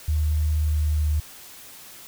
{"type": "tone with pitch glide", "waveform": "sine", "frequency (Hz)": [76.6, 75.9], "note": ["D#2", "D#2"], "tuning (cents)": [-27, -42], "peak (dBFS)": -19, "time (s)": [0.08, 1.2], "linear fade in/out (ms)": 5, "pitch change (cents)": -15, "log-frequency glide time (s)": [0.62, 0.84], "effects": ["white hiss -44 dBFS RMS until 2.07 s"]}